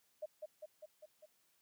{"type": "tone with echo", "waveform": "sine", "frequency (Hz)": 614, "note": "D#5", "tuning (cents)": -23, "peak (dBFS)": -39, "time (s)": [0.22, 0.26], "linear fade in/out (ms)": 10, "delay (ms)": 200, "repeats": 5, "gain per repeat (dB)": -3, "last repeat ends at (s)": 1.26, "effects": ["white hiss -75 dBFS RMS until 1.61 s", "high-pass 80 Hz 12 dB/octave"]}